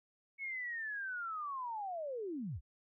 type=linear sweep; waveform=sine; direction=down; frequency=2217 to 49 Hz; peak=-38 dBFS; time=0.38-2.61 s; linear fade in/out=50 ms; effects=none